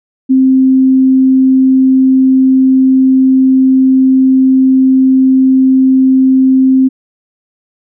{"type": "tone", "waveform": "sine", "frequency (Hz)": 262.4, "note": "C4", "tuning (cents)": 5, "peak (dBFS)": -4, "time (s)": [0.29, 6.89], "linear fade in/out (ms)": 20, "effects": []}